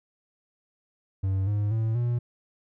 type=tone with pitch steps; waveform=triangle; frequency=96 / 103.49 / 111.56 / 120.26 Hz; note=G2 / G#2 / A2 / B2; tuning=-36 / -6 / +24 / -46 cents; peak=-21 dBFS; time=1.23-2.19 s; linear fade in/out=10 ms; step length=240 ms; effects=none